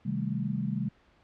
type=chord; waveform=sine; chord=A half-diminished seventh; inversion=first; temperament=just; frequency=132 / 158.4 / 198 / 220 Hz; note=C3 / Eb3 / G3 / A3; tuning=+16 / +31 / +18 / 0 cents; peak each=-34 / -35 / -32 / -35 dBFS; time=0.05-0.89 s; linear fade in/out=10 ms; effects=pink hiss -63 dBFS RMS until 1.23 s + low-pass 3000 Hz 12 dB/octave